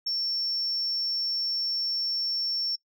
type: tone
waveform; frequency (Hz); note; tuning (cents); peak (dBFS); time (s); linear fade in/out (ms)
sine; 5440; F8; -46; -24; 0.06-2.76; 10
effects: noise-tail reverb RT60 0.1 s tail -22 dB re dry + tanh soft clip ceiling -23 dBFS